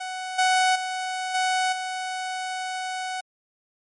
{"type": "tone with level steps", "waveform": "sawtooth", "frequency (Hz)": 744, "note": "F#5", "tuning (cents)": 9, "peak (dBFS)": [-26, -14, -23, -17, -24], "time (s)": [0, 3.21], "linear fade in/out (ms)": 10, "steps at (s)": [0.38, 0.75, 1.34, 1.72], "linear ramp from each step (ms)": 10, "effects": ["low-pass 11000 Hz 12 dB/octave", "MP3 48 kbps"]}